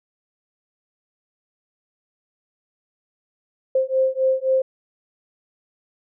sine beating tone pair, 523.3 / 527.1 Hz, C5 / C5, 0 / +13 cents, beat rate 3.8 Hz, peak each -20 / -20 dBFS, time 3.75-4.62 s, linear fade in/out 5 ms, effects none

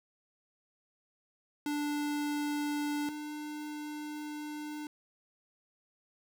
square tone pair in turn, 293.7 / 299.7 Hz, D4 / D4, 0 / +35 cents, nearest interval unison, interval 35 cents, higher second, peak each -32 / -39 dBFS, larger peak first, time 1.66-3.09 / 3.09-4.87 s, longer second, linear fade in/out 2 ms, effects none

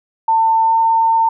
sine tone with pitch glide, 897 to 904.3 Hz, A5 to A5, +33 to +47 cents, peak -10 dBFS, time 0.28-1.29 s, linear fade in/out 5 ms, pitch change +14 cents, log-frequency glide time 0.65-0.72 s, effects none

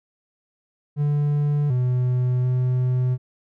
triangle tone with pitch steps, 146.3 / 125.4 / 126.5 Hz, D3 / B2 / B2, -6 / +27 / +42 cents, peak -16 dBFS, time 0.96-3.18 s, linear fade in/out 50 ms, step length 740 ms, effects none

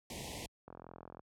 pink band-stop noise, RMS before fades -43 dBFS, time 0.1-0.46 s, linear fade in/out 2 ms, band 1000 to 1900 Hz, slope 96 dB/octave
click train, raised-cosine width 1 ms, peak -35 dBFS, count 23, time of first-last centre 0.68-1.194 s, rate 42.8 Hz
effects high-pass 60 Hz 12 dB/octave + low-pass 11000 Hz 12 dB/octave

